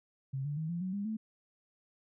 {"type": "tone with pitch steps", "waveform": "sine", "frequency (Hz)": [134.6, 145.94, 158.23, 171.56, 186.01, 201.7, 218.7], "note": ["C3", "D3", "D#3", "F3", "F#3", "G3", "A3"], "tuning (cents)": [49, -11, 29, -31, 9, 50, -10], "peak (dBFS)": -33, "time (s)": [0.33, 1.17], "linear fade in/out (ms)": 10, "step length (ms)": 120, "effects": []}